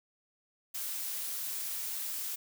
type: noise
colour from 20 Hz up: blue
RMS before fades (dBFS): -37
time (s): 0.74-2.36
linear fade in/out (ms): 10
effects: none